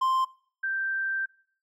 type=tone pair in turn; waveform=triangle / sine; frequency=1046.5 / 1568 Hz; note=C6 / G6; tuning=0 / 0 cents; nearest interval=perfect fifth; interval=700 cents; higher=second; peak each=-20 / -26 dBFS; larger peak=first; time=0.01-0.25 / 0.63-1.26 s; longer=second; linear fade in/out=10 ms; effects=noise-tail reverb RT60 0.5 s tail -21 dB re dry